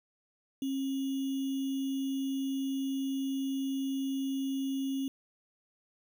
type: tone with sample-and-hold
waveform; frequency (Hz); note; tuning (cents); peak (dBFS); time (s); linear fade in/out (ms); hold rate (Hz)
sine; 270; C#4; -45; -30; 0.62-5.08; 2; 3150
effects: none